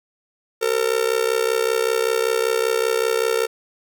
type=tone with amplitude modulation; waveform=45% pulse; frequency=454.8 Hz; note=A#4; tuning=43 cents flat; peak=-14 dBFS; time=0.61-3.47 s; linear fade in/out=20 ms; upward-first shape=sine; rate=65.2 Hz; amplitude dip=90%; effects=none